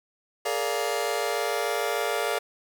sawtooth chord, Bb dominant seventh, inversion third, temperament just, 419.5 / 466.2 / 582.7 / 699.2 Hz, Ab4 / Bb4 / D5 / F5, +17 / 0 / -14 / +2 cents, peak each -27 dBFS, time 0.45-2.39 s, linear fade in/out 10 ms, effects none

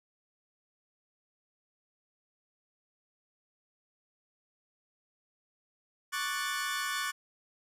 sawtooth chord, D major seventh, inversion third, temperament equal, 1108.7 / 1174.7 / 1480 / 1760 Hz, C#6 / D6 / F#6 / A6, 0 / 0 / 0 / 0 cents, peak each -34 / -36 / -33 / -33 dBFS, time 6.12-7.12 s, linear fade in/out 20 ms, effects resampled to 32000 Hz

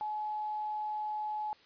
sine tone, 850 Hz, G#5, 40 cents sharp, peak -33 dBFS, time 0.01-1.53 s, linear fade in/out 0 ms, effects white hiss -61 dBFS RMS until 1.65 s + resampled to 11025 Hz

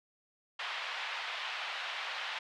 white band-pass noise, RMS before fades -39 dBFS, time 0.59-2.39 s, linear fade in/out 5 ms, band 700 to 3400 Hz, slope 24 dB/octave, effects none

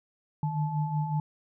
sine tone cluster, 147.8 / 153.2 / 866 Hz, D3 / D#3 / A5, +11 / -27 / -28 cents, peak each -34 / -28 / -34 dBFS, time 0.43-1.2 s, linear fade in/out 2 ms, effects none

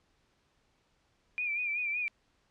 sine tone with vibrato, 2400 Hz, D7, 37 cents sharp, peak -30 dBFS, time 1.38-2.08 s, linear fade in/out 0 ms, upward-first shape sine, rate 5.3 Hz, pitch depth 62 cents each way, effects pink hiss -72 dBFS RMS until 2.5 s + low-pass 6000 Hz 12 dB/octave

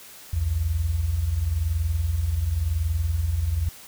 sine tone pair together, 62.48 / 83.4 Hz, B1 / E2, +21 / +21 cents, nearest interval perfect fourth, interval 500 cents, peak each -28 / -22 dBFS, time 0.33-3.69 s, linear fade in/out 5 ms, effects white hiss -45 dBFS RMS until 3.87 s

